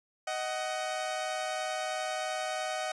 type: tone pair together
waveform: sawtooth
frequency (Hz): 625 / 748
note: D#5 / F#5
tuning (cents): +8 / +19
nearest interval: minor third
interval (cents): 311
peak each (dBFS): -31 / -31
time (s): 0.27-2.92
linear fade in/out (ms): 5
effects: resampled to 22050 Hz